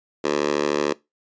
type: tone with high-pass filter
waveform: 10% pulse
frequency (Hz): 73.42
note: D2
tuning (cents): 0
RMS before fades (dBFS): -22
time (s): 0.24-0.93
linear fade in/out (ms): 5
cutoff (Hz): 400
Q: 1.7
effects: noise-tail reverb RT60 0.2 s tail -21 dB re dry + resampled to 16000 Hz